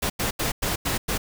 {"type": "noise bursts at uneven times", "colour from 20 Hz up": "pink", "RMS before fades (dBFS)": -25, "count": 6, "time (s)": [[0.02, 0.1], [0.19, 0.31], [0.39, 0.52], [0.62, 0.76], [0.85, 0.98], [1.08, 1.18]], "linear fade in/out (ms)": 10, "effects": []}